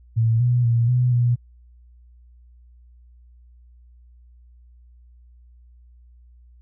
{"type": "tone with pitch steps", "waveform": "sine", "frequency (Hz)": [113.6, 122.5, 117.1, 124.5, 121], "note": ["A#2", "B2", "A#2", "B2", "B2"], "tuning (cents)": [-44, -14, 8, 14, -35], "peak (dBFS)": -15, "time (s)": [0.16, 1.36], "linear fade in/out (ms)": 20, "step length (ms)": 240, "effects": ["added 60 Hz sine -47 dBFS peak until 6.61 s"]}